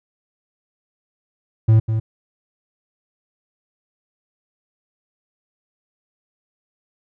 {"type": "tone with echo", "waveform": "triangle", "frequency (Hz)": 110.8, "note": "A2", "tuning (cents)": 13, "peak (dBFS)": -7, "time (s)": [1.68, 1.8], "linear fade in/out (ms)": 10, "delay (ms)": 200, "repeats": 1, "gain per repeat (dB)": -8, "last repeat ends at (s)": 2, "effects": []}